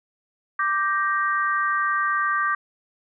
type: chord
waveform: sine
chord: G minor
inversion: second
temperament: equal with one note detuned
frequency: 1174.7 / 1568 / 1875.5 Hz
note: D6 / G6 / Bb6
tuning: 0 / 0 / +10 cents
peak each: -22 / -25 / -28 dBFS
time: 0.59-2.55 s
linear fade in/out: 5 ms
effects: none